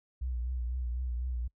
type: tone with vibrato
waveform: sine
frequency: 61.5 Hz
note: B1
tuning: 7 cents flat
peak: -31 dBFS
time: 0.21-1.48 s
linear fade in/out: 10 ms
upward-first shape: triangle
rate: 4 Hz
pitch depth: 76 cents each way
effects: noise-tail reverb RT60 0.1 s tail -24 dB re dry